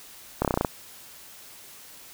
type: slowing click train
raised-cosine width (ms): 1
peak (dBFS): -8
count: 8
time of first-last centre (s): 0.42-0.648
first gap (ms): 28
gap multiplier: 1.05
effects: white hiss -47 dBFS RMS until 2.13 s